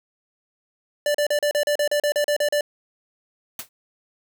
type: tone bursts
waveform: square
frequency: 587.3 Hz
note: D5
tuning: in tune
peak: -19 dBFS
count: 13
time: 1.06-2.609 s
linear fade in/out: 2 ms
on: 85 ms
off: 37 ms
type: noise with exponential decay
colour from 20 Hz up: white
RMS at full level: -27 dBFS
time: 3.59-3.69 s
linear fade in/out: 2 ms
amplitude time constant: 21 ms
effects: none

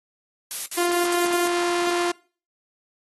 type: noise bursts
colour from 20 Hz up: blue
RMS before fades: -28 dBFS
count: 5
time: 0.51-1.476 s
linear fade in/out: 0 ms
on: 150 ms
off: 54 ms
type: tone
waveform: sawtooth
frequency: 349.2 Hz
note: F4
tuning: in tune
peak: -17 dBFS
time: 0.77-2.12 s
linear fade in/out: 10 ms
effects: noise-tail reverb RT60 0.4 s tail -23 dB re dry + AAC 32 kbps

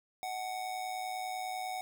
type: tone with amplitude modulation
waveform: square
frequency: 744 Hz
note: F#5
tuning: 9 cents sharp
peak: -34 dBFS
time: 0.23-1.81 s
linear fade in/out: 0 ms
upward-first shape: sine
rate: 110 Hz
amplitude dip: 55%
effects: none

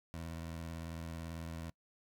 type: tone with vibrato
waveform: 20% pulse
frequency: 82.41 Hz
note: E2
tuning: in tune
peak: -37 dBFS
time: 0.14-1.7 s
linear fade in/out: 0 ms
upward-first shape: triangle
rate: 18 Hz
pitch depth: 56 cents each way
effects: noise-tail reverb RT60 0.1 s tail -24 dB re dry

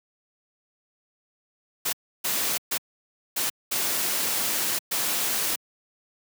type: noise bursts at uneven times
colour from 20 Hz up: white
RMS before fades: -26 dBFS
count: 6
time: 1.85-1.93 / 2.24-2.58 / 2.71-2.78 / 3.36-3.5 / 3.71-4.79 / 4.91-5.56 s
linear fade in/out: 10 ms
effects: high-pass 150 Hz 12 dB/octave

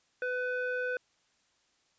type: tone with low-pass filter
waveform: square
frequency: 500 Hz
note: B4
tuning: 21 cents sharp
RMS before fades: -33 dBFS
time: 0.22-0.97 s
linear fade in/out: 2 ms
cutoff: 1800 Hz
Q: 9.7
effects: white hiss -71 dBFS RMS until 1.98 s + resampled to 16000 Hz

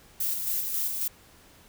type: noise with tremolo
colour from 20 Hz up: violet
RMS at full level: -28 dBFS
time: 0.2-1.08 s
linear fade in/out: 5 ms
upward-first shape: square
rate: 3.7 Hz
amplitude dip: 35%
effects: pink hiss -55 dBFS RMS until 1.68 s

